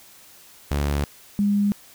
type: tone pair in turn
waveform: sawtooth / sine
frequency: 71.9 / 203.4 Hz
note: D2 / G#3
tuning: -36 / -36 cents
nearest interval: octave + tritone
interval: 1800 cents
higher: second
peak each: -17 dBFS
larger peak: neither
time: 0.71-1.04 / 1.39-1.72 s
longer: neither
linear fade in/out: 0 ms
effects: white hiss -49 dBFS RMS until 1.94 s